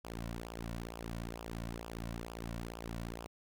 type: tone with flanger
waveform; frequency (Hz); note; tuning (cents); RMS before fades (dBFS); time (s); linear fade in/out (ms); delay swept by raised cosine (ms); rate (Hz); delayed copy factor
sawtooth; 57.3; A#1; -29; -43; 0.04-3.27; 10; 0.48 to 2.48; 2.2; -0.75
effects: none